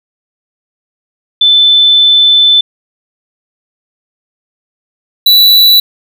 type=tone pair in turn; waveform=sine / square; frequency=3520 / 3951 Hz; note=A7 / B7; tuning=0 / 0 cents; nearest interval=major second; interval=200 cents; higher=second; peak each=-3 dBFS; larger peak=neither; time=1.41-2.61 / 5.26-5.8 s; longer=first; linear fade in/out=5 ms; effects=none